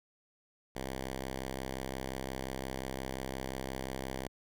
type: tone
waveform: 5% pulse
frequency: 65.7 Hz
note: C2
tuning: 8 cents sharp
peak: -26 dBFS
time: 0.75-4.28 s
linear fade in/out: 10 ms
effects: none